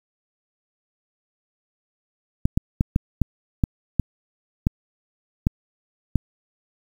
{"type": "clicks", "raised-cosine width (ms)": 5, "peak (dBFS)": -5, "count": 10, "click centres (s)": [2.455, 2.575, 2.809, 2.961, 3.217, 3.638, 3.997, 4.669, 5.469, 6.157], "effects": ["7-bit"]}